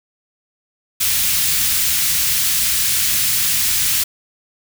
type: band-stop noise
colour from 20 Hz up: white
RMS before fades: -17 dBFS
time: 1-4.04 s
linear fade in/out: 10 ms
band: 140 to 2000 Hz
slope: 12 dB/octave
effects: none